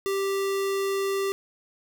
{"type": "tone", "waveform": "square", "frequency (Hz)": 392, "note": "G4", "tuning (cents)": 0, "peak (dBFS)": -25, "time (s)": [0.06, 1.32], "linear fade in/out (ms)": 0, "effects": []}